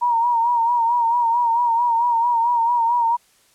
sine tone with vibrato, 941 Hz, A#5, 16 cents sharp, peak -15 dBFS, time 0.01-3.17 s, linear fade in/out 20 ms, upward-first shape sine, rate 4.5 Hz, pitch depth 57 cents each way, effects white hiss -57 dBFS RMS until 3.54 s + low-pass 11000 Hz 12 dB/octave

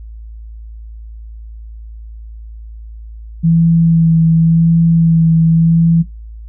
sine tone with vibrato, 164.81 Hz, E3, in tune, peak -7 dBFS, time 3.43-6.03 s, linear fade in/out 20 ms, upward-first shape sine, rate 0.91 Hz, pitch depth 17 cents each way, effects noise-tail reverb RT60 0.2 s tail -18 dB re dry + added 55 Hz sine -28 dBFS peak until 6.48 s

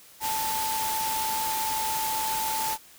sine tone in noise, 880 Hz, A5, in tune, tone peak -28 dBFS, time 0.2-2.78 s, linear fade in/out 50 ms, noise white, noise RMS -31 dBFS, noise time 0.2-2.78 s, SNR 0 dB, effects white hiss -52 dBFS RMS until 2.98 s

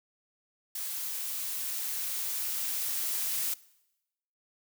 blue noise with level ramp, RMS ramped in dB -36 to -31 dBFS, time 0.75-3.54 s, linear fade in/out 5 ms, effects noise-tail reverb RT60 0.9 s tail -21 dB re dry

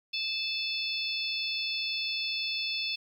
harmonic tone, 874 Hz, A5, 12 cents flat, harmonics 3 / 4 / 5 / 6, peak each -34 / -35 / -36 / -37 dBFS, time 0.13-2.96 s, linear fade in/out 10 ms, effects 10-bit

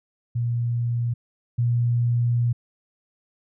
sine tone pair in turn, 118.9 / 119.59 Hz, A#2 / A#2, +35 / +45 cents, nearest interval unison, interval 10 cents, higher second, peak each -21 / -18 dBFS, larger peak second, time 0.35-1.14 / 1.58-2.53 s, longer second, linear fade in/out 10 ms, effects none

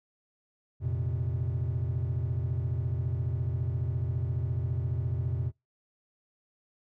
triangle chord, F suspended fourth, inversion none, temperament just, 87.31 / 116.41 / 130.96 Hz, F2 / Bb2 / C3, 0 / -2 / +2 cents, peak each -30 dBFS, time 0.8-5.52 s, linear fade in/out 50 ms, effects noise-tail reverb RT60 0.2 s tail -24 dB re dry + tanh soft clip ceiling -18 dBFS

